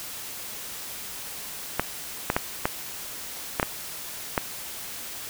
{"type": "clicks", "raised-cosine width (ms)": 0.5, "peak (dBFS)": -6, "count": 7, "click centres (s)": [1.796, 2.301, 2.365, 2.655, 3.598, 3.629, 4.378], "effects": ["white hiss -37 dBFS RMS until 5.29 s"]}